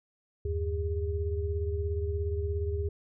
sine tone cluster, 78.1 / 95.1 / 405.1 Hz, D#2 / F#2 / G#4, +7 / +48 / -43 cents, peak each -30 / -36 / -34 dBFS, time 0.45-2.89 s, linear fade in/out 5 ms, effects none

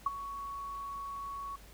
sine tone with ADSR envelope, 1116 Hz, C#6, 11 cents sharp, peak -24 dBFS, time 0.06-1.56 s, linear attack 5 ms, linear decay 22 ms, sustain -14 dB, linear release 7 ms, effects added 50 Hz sine -53 dBFS peak until 1.73 s + pink hiss -57 dBFS RMS until 1.73 s

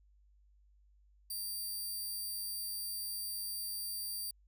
5% pulse tone, 4699 Hz, D8, in tune, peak -31 dBFS, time 1.3-4.31 s, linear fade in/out 5 ms, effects added 50 Hz sine -63 dBFS peak until 4.47 s

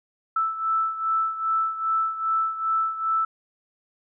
sine beating tone pair, 1318 / 1320.5 Hz, E6 / E6, -1 / +3 cents, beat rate 2.5 Hz, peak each -23 / -28 dBFS, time 0.36-3.25 s, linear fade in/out 5 ms, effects none

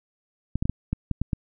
clicks, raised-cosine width 5 ms, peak -12 dBFS, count 8, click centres 0.556 / 0.625 / 0.655 / 0.696 / 0.93 / 1.113 / 1.216 / 1.332 s, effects none

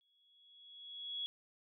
sine tone with exponential growth, 3351 Hz, G#7, 15 cents sharp, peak -36 dBFS, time 0.01-1.26 s, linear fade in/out 0 ms, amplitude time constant 270 ms, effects none

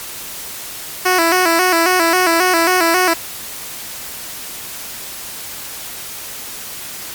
10% pulse tone with vibrato, 349.2 Hz, F4, in tune, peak -3 dBFS, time 1.05-3.14 s, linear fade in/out 10 ms, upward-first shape square, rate 3.7 Hz, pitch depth 87 cents each way, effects white hiss -29 dBFS RMS until 7.14 s + MP3 96 kbps

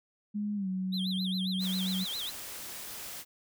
sine tone with pitch glide, 207.6 to 187.1 Hz, G#3 to F#3, 0 to +20 cents, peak -30 dBFS, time 0.34-2.05 s, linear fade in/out 20 ms, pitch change -180 cents, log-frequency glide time 0.55-0.68 s
triangle tone with vibrato, 3600 Hz, A7, 39 cents sharp, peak -33 dBFS, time 0.92-2.31 s, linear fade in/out 20 ms, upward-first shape sine, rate 7.4 Hz, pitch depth 230 cents each way
white noise, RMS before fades -42 dBFS, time 1.59-3.25 s, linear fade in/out 50 ms
effects none

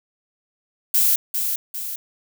violet noise with echo, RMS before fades -17 dBFS, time 0.94-1.16 s, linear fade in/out 5 ms, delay 400 ms, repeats 2, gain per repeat -6 dB, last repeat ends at 1.96 s, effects none

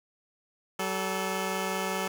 10% pulse tone pair together, 190 / 435 Hz, F#3 / A4, +46 / -20 cents, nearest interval octave + major second, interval 1434 cents, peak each -23 / -24 dBFS, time 0.79-2.08 s, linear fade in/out 5 ms, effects none

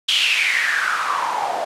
white noise with band-pass filter sweep, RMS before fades -20 dBFS, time 0.08-1.65 s, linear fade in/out 10 ms, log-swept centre 3300 to 660 Hz, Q 6.8, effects low-pass 11000 Hz 12 dB/octave

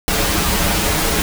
pink noise with comb filter, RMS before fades -17 dBFS, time 0.08-1.22 s, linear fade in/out 0 ms, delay 7.9 ms, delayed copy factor -0.85, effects none

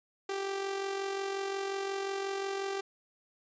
sawtooth tone with amplitude modulation, 392 Hz, G4, in tune, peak -27 dBFS, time 0.29-2.81 s, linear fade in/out 5 ms, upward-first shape sine, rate 45.6 Hz, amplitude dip 45%, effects resampled to 16000 Hz

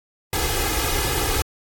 pink noise with comb filter, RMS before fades -22 dBFS, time 0.33-1.42 s, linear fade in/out 2 ms, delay 2.4 ms, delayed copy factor +0.9, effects AAC 64 kbps

